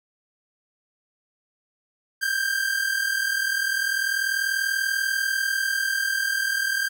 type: tone pair together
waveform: 45% pulse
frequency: 1564 / 1604.3 Hz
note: G6 / G6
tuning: -4 / +40 cents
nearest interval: unison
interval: 44 cents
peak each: -26 / -25 dBFS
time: 2.21-6.89 s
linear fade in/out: 20 ms
effects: none